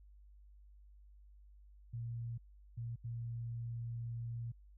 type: tone bursts at uneven times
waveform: sine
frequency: 117.1 Hz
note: A#2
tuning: 8 cents sharp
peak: -39 dBFS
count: 3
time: 1.93-2.38 / 2.77-2.96 / 3.04-4.52 s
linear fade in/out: 10 ms
effects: added 50 Hz sine -57 dBFS peak until 4.77 s